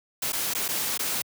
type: noise with dropouts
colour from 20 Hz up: white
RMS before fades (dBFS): -28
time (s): 0.22-1.22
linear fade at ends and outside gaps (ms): 5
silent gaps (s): 0.322-0.33 / 0.537-0.549 / 0.681-0.687 / 0.977-0.992
effects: high-pass 100 Hz 12 dB/octave